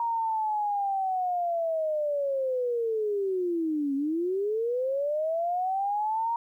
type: linear two-way sweep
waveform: sine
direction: down then up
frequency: 940 to 271.1 to 940 Hz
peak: -25 dBFS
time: 0-6.36 s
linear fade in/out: 2 ms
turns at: 3.95 s
effects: 11-bit